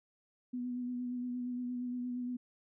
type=tone with vibrato; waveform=sine; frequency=246.9 Hz; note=B3; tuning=in tune; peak=-35 dBFS; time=0.53-2.37 s; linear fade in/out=10 ms; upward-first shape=sine; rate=8.6 Hz; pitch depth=22 cents each way; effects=none